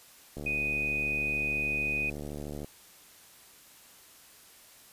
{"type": "click train", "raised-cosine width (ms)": 2, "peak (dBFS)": -26, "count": 168, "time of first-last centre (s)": [0.37, 2.645], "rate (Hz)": 73.4}
{"type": "tone", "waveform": "sine", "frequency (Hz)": 2489, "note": "D#7", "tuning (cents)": 0, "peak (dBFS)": -28, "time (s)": [0.46, 2.1], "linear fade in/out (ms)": 5}
{"effects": ["white hiss -55 dBFS RMS until 4.92 s", "resampled to 32000 Hz"]}